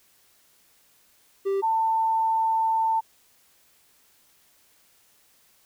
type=tone pair in turn; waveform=triangle / sine; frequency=392 / 893.8 Hz; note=G4 / A5; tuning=0 / +27 cents; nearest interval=octave + major second; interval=1427 cents; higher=second; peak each=-20 dBFS; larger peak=neither; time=1.45-1.62 / 1.62-3.01 s; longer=second; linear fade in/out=20 ms; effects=white hiss -61 dBFS RMS until 5.65 s